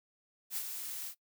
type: noise with ADSR envelope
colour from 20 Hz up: blue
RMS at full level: -35 dBFS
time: 0.5-1.15 s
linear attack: 65 ms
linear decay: 58 ms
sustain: -6 dB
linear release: 76 ms
effects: noise-tail reverb RT60 0.1 s tail -20 dB re dry